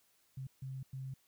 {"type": "tone bursts at uneven times", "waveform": "sine", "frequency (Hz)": 132.7, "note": "C3", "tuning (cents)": 25, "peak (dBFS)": -40, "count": 3, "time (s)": [[0.37, 0.47], [0.62, 0.83], [0.93, 1.14]], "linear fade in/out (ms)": 5, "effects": ["white hiss -72 dBFS RMS until 1.27 s"]}